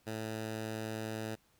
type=tone; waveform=10% pulse; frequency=110 Hz; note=A2; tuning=in tune; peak=-29 dBFS; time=0.06-1.36 s; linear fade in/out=20 ms; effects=pink hiss -70 dBFS RMS until 1.59 s